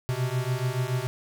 square beating tone pair, 123.47 / 130.47 Hz, B2 / C3, 0 / -5 cents, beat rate 7 Hz, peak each -29 / -29 dBFS, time 0.09-1.07 s, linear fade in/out 0 ms, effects none

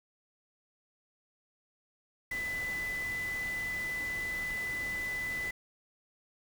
sine tone in noise, 2000 Hz, B6, 21 cents sharp, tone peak -33 dBFS, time 2.31-5.51 s, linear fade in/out 5 ms, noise pink, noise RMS -45 dBFS, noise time 2.31-5.51 s, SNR +9 dB, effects none

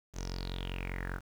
sawtooth tone with low-pass filter sweep, 45.08 Hz, F#1, 44 cents flat, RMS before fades -38 dBFS, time 0.13-1.21 s, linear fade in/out 50 ms, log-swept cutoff 6700 to 1400 Hz, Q 7.8, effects 9-bit

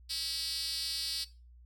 5% pulse tone with high-pass filter, 323.3 Hz, E4, 34 cents flat, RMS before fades -36 dBFS, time 0.09-1.25 s, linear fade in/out 20 ms, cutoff 4800 Hz, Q 4.4, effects noise-tail reverb RT60 0.3 s tail -18 dB re dry + added 60 Hz sine -53 dBFS peak until 1.65 s

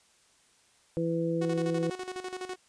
harmonic tone, 166.4 Hz, E3, 17 cents sharp, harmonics 1 / 2 / 3, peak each -31 / -31 / -31 dBFS, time 0.97-1.9 s, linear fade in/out 0 ms
sawtooth tone with tremolo, 368.7 Hz, F#4, 6 cents flat, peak -30 dBFS, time 1.41-2.56 s, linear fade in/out 10 ms, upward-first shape square, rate 12 Hz, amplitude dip 70%
effects white hiss -64 dBFS RMS until 2.68 s + resampled to 22050 Hz

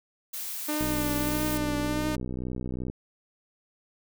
blue noise, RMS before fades -35 dBFS, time 0.33-1.58 s, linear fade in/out 10 ms
sawtooth tone with vibrato, 299.2 Hz, D4, 32 cents sharp, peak -24 dBFS, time 0.68-2.16 s, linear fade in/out 10 ms, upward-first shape triangle, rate 1.6 Hz, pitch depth 38 cents each way
click train, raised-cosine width 3 ms, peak -21 dBFS, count 132, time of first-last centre 0.81-2.899 s, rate 62.7 Hz
effects none

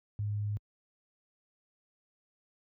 sine tone, 103.83 Hz, G#2, in tune, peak -30 dBFS, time 0.19-0.57 s, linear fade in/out 0 ms, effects high-pass 60 Hz 12 dB/octave

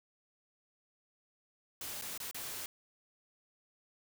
white noise with dropouts, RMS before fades -42 dBFS, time 1.81-2.66 s, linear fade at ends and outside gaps 2 ms, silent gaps 2.014-2.021 / 2.177-2.201 / 2.312-2.345 s, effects none

